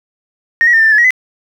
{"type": "tone with pitch steps", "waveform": "sine", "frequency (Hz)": [1849, 1916, 1811, 1787, 1776, 1712, 1901, 2018], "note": ["A#6", "A#6", "A6", "A6", "A6", "A6", "A#6", "B6"], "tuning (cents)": [-15, 47, 49, 26, 16, -48, 33, 37], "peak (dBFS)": -5, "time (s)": [0.61, 1.106], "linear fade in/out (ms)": 0, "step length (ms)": 62, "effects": ["tanh soft clip ceiling -1 dBFS", "7-bit"]}